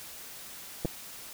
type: clicks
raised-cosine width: 2 ms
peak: -17 dBFS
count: 2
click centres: 0.849 / 0.855 s
effects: white hiss -45 dBFS RMS until 1.33 s